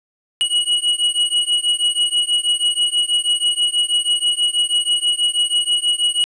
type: beating tone pair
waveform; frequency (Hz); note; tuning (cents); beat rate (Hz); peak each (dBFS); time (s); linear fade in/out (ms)
square; 2910 / 2916.2; F#7 / F#7; -29 / -26; 6.2; -19 / -19; 0.41-6.24; 0
effects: resampled to 22050 Hz + 9-bit